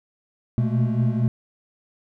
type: tone cluster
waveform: triangle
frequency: 121.3 / 125.7 / 214.5 / 226.4 Hz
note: B2 / B2 / A3 / A3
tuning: -31 / +31 / -44 / +50 cents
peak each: -19 / -24 / -24 / -26 dBFS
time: 0.58-1.28 s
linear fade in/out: 0 ms
effects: none